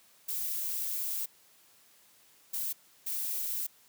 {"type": "noise bursts at uneven times", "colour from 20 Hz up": "violet", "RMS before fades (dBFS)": -34, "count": 3, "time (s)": [[0.28, 1.26], [2.53, 2.73], [3.06, 3.67]], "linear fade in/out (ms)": 10, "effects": ["white hiss -62 dBFS RMS until 3.88 s", "high-pass 100 Hz 12 dB/octave"]}